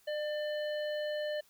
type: harmonic tone with a mistuned harmonic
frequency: 600 Hz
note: D5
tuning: 37 cents sharp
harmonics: 1 / 3 / 5 / 7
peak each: -33 / -43 / -47 / -50 dBFS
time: 0.07-1.41 s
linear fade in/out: 10 ms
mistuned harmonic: 3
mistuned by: -18 cents
effects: white hiss -66 dBFS RMS until 1.49 s